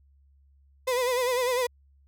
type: tone with vibrato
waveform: 35% pulse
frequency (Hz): 500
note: B4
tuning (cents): +21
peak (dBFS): -22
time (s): 0.87-1.67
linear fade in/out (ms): 10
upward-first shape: sine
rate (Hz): 10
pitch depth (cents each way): 69
effects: added 69 Hz sine -57 dBFS peak until 2.07 s